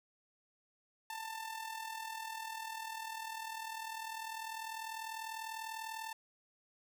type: tone with amplitude modulation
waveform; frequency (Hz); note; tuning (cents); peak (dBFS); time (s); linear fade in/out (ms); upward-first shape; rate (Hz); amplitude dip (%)
sawtooth; 890; A5; +20; -35; 1.1-6.13; 2; sine; 40.1; 60
effects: none